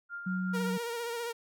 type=tone with tremolo; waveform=sine; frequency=1400 Hz; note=F6; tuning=4 cents sharp; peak=-36 dBFS; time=0.09-0.72 s; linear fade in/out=50 ms; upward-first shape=sine; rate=5.2 Hz; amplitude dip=40%
type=tone; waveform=sine; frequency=185 Hz; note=F#3; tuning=in tune; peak=-30 dBFS; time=0.26-0.78 s; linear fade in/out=10 ms
type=tone with vibrato; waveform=sawtooth; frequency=469.5 Hz; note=A#4; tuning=12 cents sharp; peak=-30 dBFS; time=0.53-1.33 s; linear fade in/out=20 ms; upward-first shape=sine; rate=15 Hz; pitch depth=37 cents each way
effects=none